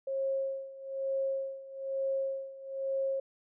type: tone with tremolo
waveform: sine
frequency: 540 Hz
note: C#5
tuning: 45 cents flat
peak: -28 dBFS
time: 0.07-3.2 s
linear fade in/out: 5 ms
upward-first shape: sine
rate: 1.1 Hz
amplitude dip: 85%
effects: none